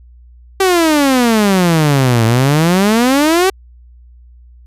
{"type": "exponential two-way sweep", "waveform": "sawtooth", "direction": "down then up", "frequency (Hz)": [391.4, 111, 391.4], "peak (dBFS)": -5, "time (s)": [0.6, 3.5], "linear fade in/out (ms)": 5, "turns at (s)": 2.25, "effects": ["added 60 Hz sine -38 dBFS peak until 4.66 s", "resampled to 32000 Hz"]}